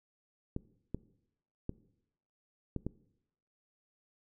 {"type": "clicks", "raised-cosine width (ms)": 3, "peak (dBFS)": -22, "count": 5, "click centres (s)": [0.564, 0.946, 1.694, 2.763, 2.866], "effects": ["noise-tail reverb RT60 0.8 s tail -20 dB re dry"]}